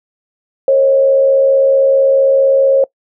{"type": "tone with frequency modulation", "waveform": "sine", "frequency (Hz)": 541, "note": "C#5", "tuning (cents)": -42, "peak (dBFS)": -6, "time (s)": [0.68, 2.84], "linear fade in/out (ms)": 2, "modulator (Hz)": 75.5, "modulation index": 0.39, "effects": ["noise-tail reverb RT60 0.1 s tail -23 dB re dry"]}